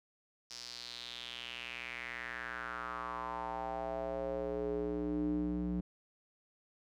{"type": "tone with band-pass filter sweep", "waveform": "square", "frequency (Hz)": 60.2, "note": "B1", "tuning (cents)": -44, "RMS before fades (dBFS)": -39, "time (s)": [0.5, 5.81], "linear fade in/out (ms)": 10, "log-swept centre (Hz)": [5300, 220], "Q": 4.3, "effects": []}